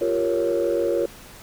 sine chord, G half-diminished seventh, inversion third, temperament equal with one note detuned, 349.2 / 395 / 466.2 / 554.4 Hz, F4 / G4 / Bb4 / Db5, 0 / +13 / 0 / 0 cents, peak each -23 / -29 / -23 / -23 dBFS, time 0.01-1.06 s, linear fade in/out 5 ms, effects tanh soft clip ceiling -13 dBFS + pink hiss -44 dBFS RMS until 1.42 s

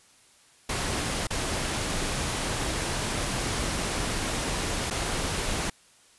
pink noise with dropouts, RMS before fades -29 dBFS, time 0.69-5.7 s, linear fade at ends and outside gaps 5 ms, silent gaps 1.271-1.304 / 4.902-4.908 s, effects white hiss -58 dBFS RMS until 6.18 s + resampled to 24000 Hz

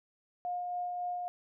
sine tone with tremolo, 713 Hz, F5, 36 cents sharp, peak -32 dBFS, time 0.45-1.28 s, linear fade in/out 0 ms, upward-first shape sine, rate 3.6 Hz, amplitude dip 25%, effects none

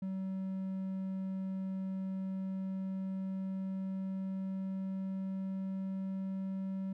triangle tone with pitch glide, 190.3 to 191.62 Hz, F#3 to G3, +49 to -39 cents, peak -33 dBFS, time 0.02-6.93 s, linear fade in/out 5 ms, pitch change +12 cents, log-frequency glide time 1.96-6.53 s, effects none

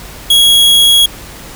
45% pulse tone, 3319 Hz, G#7, 2 cents flat, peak -4 dBFS, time 0.3-1.06 s, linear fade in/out 5 ms, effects added 50 Hz sine -35 dBFS peak until 1.55 s + pink hiss -31 dBFS RMS until 1.55 s

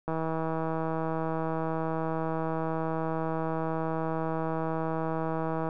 click train, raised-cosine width 1 ms, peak -18 dBFS, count 904, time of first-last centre 0.08-5.689 s, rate 161 Hz, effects none

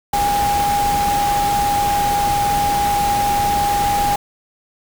sine tone in noise, 815 Hz, G#5, 33 cents flat, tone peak -15 dBFS, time 0.13-4.16 s, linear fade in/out 5 ms, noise pink, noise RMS -24 dBFS, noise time 0.13-4.16 s, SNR +6 dB, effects none

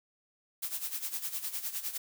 blue noise with tremolo, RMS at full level -34 dBFS, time 0.62-1.98 s, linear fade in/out 10 ms, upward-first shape sine, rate 9.8 Hz, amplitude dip 75%, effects none

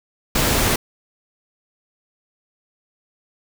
pink noise, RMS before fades -18 dBFS, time 0.35-0.76 s, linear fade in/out 5 ms, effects none

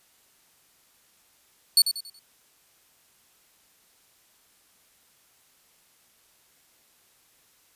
sawtooth tone with echo, 4435 Hz, C#8, in tune, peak -11 dBFS, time 1.77-1.82 s, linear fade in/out 2 ms, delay 93 ms, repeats 4, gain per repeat -9 dB, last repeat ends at 2.192 s, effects white hiss -62 dBFS RMS until 7.75 s + resampled to 32000 Hz

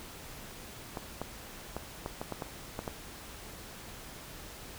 clicks, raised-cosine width 1 ms, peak -21 dBFS, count 9, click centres 0.972 / 1.216 / 1.766 / 2.061 / 2.215 / 2.323 / 2.422 / 2.791 / 2.878 s, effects pink hiss -47 dBFS RMS until 4.78 s

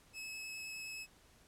sawtooth tone with vibrato, 2585 Hz, E7, 34 cents flat, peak -40 dBFS, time 0.13-1.07 s, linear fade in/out 50 ms, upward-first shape sine, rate 9.6 Hz, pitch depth 8 cents each way, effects pink hiss -65 dBFS RMS until 1.47 s + low-pass 12000 Hz 12 dB/octave

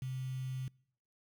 sine tone with quantisation, 130 Hz, C3, 11 cents flat, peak -36 dBFS, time 0.02-0.68 s, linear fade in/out 2 ms, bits 9, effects noise-tail reverb RT60 0.7 s tail -26 dB re dry

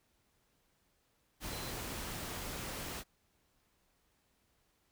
sine tone in noise, 4056 Hz, B7, 45 cents sharp, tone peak -50 dBFS, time 1.48-1.74 s, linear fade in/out 50 ms, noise pink, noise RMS -42 dBFS, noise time 1.4-3.04 s, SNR -11 dB, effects pink hiss -75 dBFS RMS until 4.91 s

